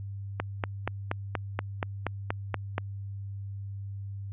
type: click train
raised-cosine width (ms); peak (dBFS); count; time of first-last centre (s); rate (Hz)
0.5; -13; 11; 0.4-2.781; 4.2
effects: added 99 Hz sine -35 dBFS peak until 4.32 s + resampled to 8000 Hz